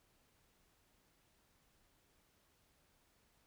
silence, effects pink hiss -74 dBFS RMS until 3.46 s

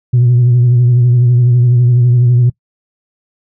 sine tone with vibrato, 122.2 Hz, B2, 18 cents flat, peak -4 dBFS, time 0.13-2.5 s, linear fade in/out 10 ms, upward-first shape triangle, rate 12 Hz, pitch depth 53 cents each way, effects noise-tail reverb RT60 0.1 s tail -23 dB re dry + tanh soft clip ceiling -3 dBFS

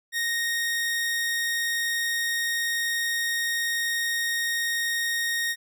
sawtooth tone, 1861 Hz, A#6, 3 cents flat, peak -21 dBFS, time 0.12-5.56 s, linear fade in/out 50 ms, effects none

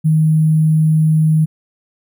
sine tone with sample-and-hold, 156.8 Hz, D#3, 14 cents sharp, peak -9 dBFS, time 0.04-1.46 s, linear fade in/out 20 ms, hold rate 11025 Hz, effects none

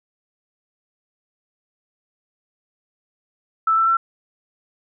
sine tone with pitch steps, 1318.5 / 1333.1 / 1347.8 Hz, E6 / E6 / E6, 0 / +19 / +38 cents, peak -14 dBFS, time 3.67-3.97 s, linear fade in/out 5 ms, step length 100 ms, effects none

